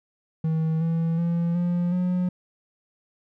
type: tone with pitch steps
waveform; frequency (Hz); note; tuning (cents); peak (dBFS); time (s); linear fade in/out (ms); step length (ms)
triangle; 160 / 164.88 / 169.91 / 175.09 / 180.43; D#3 / E3 / F3 / F3 / F#3; +49 / +1 / -47 / +5 / -43; -19; 0.44-2.29; 5; 370
effects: none